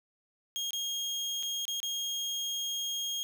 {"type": "tone with dropouts", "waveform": "30% pulse", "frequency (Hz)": 3248, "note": "G#7", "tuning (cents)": -39, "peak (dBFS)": -29, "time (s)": [0.56, 3.23], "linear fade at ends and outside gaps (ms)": 0, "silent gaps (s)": [[0.707, 0.732], [1.427, 1.432], [1.653, 1.68], [1.802, 1.83]], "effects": []}